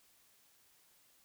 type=silence; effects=white hiss -68 dBFS RMS until 1.24 s